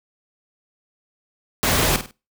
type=noise with echo; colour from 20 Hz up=pink; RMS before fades=-19 dBFS; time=1.63-1.96 s; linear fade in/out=0 ms; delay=50 ms; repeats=3; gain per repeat=-10 dB; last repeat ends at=2.11 s; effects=noise-tail reverb RT60 0.3 s tail -23 dB re dry